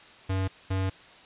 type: tone bursts at uneven times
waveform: square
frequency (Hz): 95.1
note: F#2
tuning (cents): +48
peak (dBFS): -26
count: 2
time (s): 0.29-0.48 / 0.7-0.9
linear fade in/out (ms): 10
effects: white hiss -51 dBFS RMS until 1.25 s + resampled to 8000 Hz